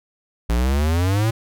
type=exponential sweep; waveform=square; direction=up; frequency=55.6 to 115.6 Hz; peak=-17 dBFS; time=0.49-1.31 s; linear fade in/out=10 ms; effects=none